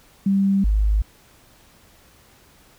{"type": "tone pair in turn", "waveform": "sine", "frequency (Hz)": [196, 52.12], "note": ["G3", "G#1"], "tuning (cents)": [0, 7], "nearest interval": "octave + major seventh", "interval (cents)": 2293, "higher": "first", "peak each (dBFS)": -15, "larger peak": "neither", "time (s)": [[0.26, 0.64], [0.64, 1.02]], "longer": "neither", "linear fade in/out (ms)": 5, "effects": ["pink hiss -53 dBFS RMS until 2.78 s"]}